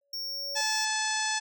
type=tone with exponential growth; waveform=sine; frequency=565 Hz; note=C#5; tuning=33 cents sharp; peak=-37 dBFS; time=0.01-0.61 s; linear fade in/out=5 ms; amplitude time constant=130 ms
type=tone; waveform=square; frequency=5500 Hz; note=F8; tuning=27 cents flat; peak=-33 dBFS; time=0.13-0.85 s; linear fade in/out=5 ms
type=harmonic tone; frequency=866 Hz; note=A5; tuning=28 cents flat; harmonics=1 / 2 / 3 / 4 / 5 / 6 / 7 / 8 / 9 / 10; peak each=-33 / -32 / -38 / -38 / -38 / -36 / -36 / -42 / -38 / -44 dBFS; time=0.55-1.4 s; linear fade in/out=20 ms
effects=none